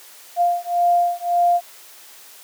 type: beating tone pair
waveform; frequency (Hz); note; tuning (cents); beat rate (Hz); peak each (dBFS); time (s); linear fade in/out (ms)
sine; 698.5 / 700.3; F5 / F5; 0 / +5; 1.8; -18; 0.36-1.61; 50
effects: white hiss -44 dBFS RMS until 2.43 s + high-pass 400 Hz 12 dB/octave